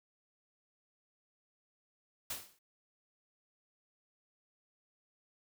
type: noise with exponential decay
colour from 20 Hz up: white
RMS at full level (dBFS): -36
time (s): 2.3-2.59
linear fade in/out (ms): 5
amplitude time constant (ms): 63
effects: none